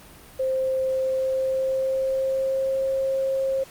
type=tone with pitch glide; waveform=sine; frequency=525 to 535.1 Hz; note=C5 to C5; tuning=+6 to +39 cents; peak=-21 dBFS; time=0.39-3.64 s; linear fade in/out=10 ms; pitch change=+33 cents; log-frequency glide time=1.12-2.89 s; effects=pink hiss -47 dBFS RMS until 3.7 s + Opus 32 kbps